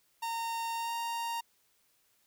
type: tone with pitch glide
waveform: 45% pulse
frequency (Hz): 919 to 929.1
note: A#5 to A#5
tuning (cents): -25 to -6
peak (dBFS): -33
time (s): 0.22-1.41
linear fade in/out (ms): 10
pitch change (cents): +19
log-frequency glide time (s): 0.73-0.94
effects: white hiss -71 dBFS RMS until 2.26 s